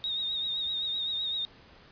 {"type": "tone with vibrato", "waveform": "sine", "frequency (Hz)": 3729, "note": "A#7", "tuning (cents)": 0, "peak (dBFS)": -29, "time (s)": [0.04, 1.45], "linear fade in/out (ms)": 0, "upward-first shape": "triangle", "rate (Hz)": 7.8, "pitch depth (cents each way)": 56, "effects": ["pink hiss -55 dBFS RMS until 1.91 s", "resampled to 11025 Hz"]}